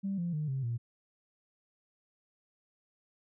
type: tone with pitch steps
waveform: sine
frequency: 196 / 172.61 / 152.01 / 133.87 / 117.9 Hz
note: G3 / F3 / D#3 / C3 / A#2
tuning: 0 / -20 / -40 / +40 / +20 cents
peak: -30 dBFS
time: 0.03-0.78 s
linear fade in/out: 20 ms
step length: 150 ms
effects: tanh soft clip ceiling -26 dBFS